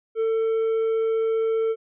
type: tone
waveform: triangle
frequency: 447.5 Hz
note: A4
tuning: 29 cents sharp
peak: -18 dBFS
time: 0.15-1.76 s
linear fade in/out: 50 ms
effects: resampled to 8000 Hz

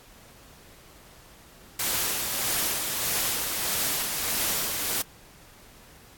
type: noise with tremolo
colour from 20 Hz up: white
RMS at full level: -26 dBFS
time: 1.79-5.02 s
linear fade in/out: 5 ms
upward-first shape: sine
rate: 1.6 Hz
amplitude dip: 35%
effects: pink hiss -52 dBFS RMS until 6.17 s + AAC 64 kbps

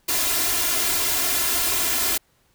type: noise with comb filter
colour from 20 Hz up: white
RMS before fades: -22 dBFS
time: 0.08-2.18 s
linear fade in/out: 10 ms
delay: 2.9 ms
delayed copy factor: +0.9
effects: pink hiss -63 dBFS RMS until 2.54 s

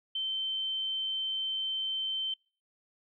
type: tone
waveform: sine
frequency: 3098 Hz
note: G7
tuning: 21 cents flat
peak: -30 dBFS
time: 0.15-2.34 s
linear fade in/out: 5 ms
effects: noise-tail reverb RT60 0.4 s tail -26 dB re dry

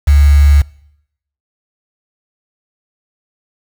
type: tone with quantisation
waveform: sine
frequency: 71.9 Hz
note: D2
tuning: 36 cents flat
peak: -4 dBFS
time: 0.07-0.62 s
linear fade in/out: 10 ms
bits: 4
effects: noise-tail reverb RT60 0.8 s tail -24 dB re dry

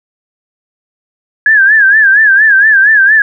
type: tone with vibrato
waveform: sine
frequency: 1661.2 Hz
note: G#6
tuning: in tune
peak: -3 dBFS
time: 1.46-3.22 s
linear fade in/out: 2 ms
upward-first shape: sine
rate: 4.3 Hz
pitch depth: 120 cents each way
effects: none

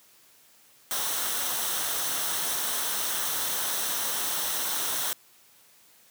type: noise with comb filter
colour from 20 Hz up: white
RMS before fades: -29 dBFS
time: 0.91-5.13 s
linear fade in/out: 0 ms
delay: 0.42 ms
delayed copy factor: -0.5
effects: white hiss -58 dBFS RMS until 6.1 s + high-pass 100 Hz 12 dB/octave

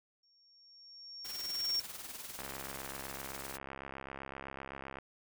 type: tone with exponential growth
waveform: sine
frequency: 5520 Hz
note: F8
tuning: 21 cents flat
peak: -29 dBFS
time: 0.23-1.8 s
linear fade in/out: 5 ms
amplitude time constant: 340 ms
type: noise with tremolo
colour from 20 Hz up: white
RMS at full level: -43 dBFS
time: 1.24-3.58 s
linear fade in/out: 20 ms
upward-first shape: triangle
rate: 20 Hz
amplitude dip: 70%
type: click train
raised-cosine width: 0.5 ms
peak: -28 dBFS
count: 177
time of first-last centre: 2.39-4.986 s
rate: 67.8 Hz
effects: none

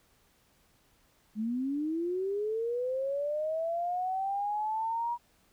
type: linear sweep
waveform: sine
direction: up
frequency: 207.7 to 961 Hz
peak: -29 dBFS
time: 1.35-5.18 s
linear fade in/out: 50 ms
effects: pink hiss -67 dBFS RMS until 5.52 s

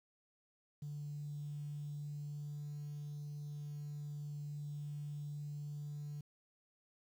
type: tone with tremolo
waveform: triangle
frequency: 146.6 Hz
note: D3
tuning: 3 cents flat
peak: -37 dBFS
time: 0.82-6.21 s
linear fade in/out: 5 ms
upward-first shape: triangle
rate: 0.3 Hz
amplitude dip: 25%
effects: tanh soft clip ceiling -39 dBFS + 11-bit

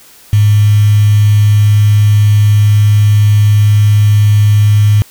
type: tone with quantisation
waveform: sine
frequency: 104.5 Hz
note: G#2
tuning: 11 cents sharp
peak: -4 dBFS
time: 0.33-5.02 s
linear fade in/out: 0 ms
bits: 4
effects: white hiss -40 dBFS RMS until 5.1 s

